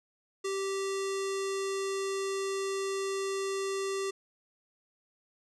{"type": "tone with low-pass filter", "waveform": "square", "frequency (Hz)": 390, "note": "G4", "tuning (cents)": -9, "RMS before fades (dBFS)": -33, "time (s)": [0.44, 4.11], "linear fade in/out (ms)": 10, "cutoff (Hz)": 7600, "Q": 2.2, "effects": []}